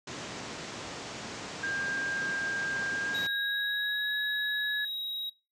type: low-pass noise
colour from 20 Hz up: pink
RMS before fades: -39 dBFS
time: 0.07-3.27 s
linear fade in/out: 5 ms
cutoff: 7500 Hz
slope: 48 dB/octave
type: tone with pitch glide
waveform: sine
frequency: 1600 to 1695.1 Hz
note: G6 to G#6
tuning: +35 to +35 cents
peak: -30 dBFS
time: 1.63-4.85 s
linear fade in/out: 5 ms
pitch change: +100 cents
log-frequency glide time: 2.91-4.15 s
type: tone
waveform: triangle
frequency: 3817 Hz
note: A#7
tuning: 40 cents sharp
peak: -31 dBFS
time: 3.14-5.3 s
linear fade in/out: 10 ms
effects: noise-tail reverb RT60 0.3 s tail -25 dB re dry + high-pass 150 Hz 12 dB/octave